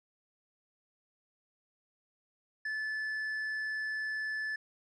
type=tone with tanh clipping; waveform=sine; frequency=1738 Hz; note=A6; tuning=22 cents flat; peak=-34 dBFS; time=2.65-4.56 s; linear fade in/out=5 ms; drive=4 dB; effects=none